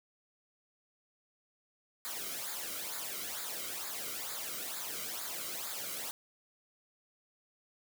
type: noise with flanger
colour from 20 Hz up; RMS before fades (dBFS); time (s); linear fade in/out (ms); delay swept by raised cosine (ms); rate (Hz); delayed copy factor
white; -40; 2.05-6.11; 0; 0.34 to 1.17; 2.2; -0.7
effects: none